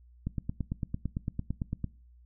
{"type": "click train", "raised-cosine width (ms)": 5, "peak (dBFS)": -19, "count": 15, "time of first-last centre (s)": [0.27, 1.843], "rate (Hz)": 8.9, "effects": ["noise-tail reverb RT60 0.4 s tail -22 dB re dry", "added 60 Hz sine -54 dBFS peak until 2.25 s"]}